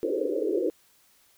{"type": "band-pass noise", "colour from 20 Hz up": "white", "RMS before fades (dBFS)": -27, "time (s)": [0.03, 0.7], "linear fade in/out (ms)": 0, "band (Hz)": [300, 530], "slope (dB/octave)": 96, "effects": ["white hiss -62 dBFS RMS until 1.37 s"]}